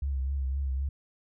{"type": "tone with vibrato", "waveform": "sine", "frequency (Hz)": 67.6, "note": "C#2", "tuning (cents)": -43, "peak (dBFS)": -27, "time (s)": [0.02, 0.89], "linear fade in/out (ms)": 5, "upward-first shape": "triangle", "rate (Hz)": 3.9, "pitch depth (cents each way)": 67, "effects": []}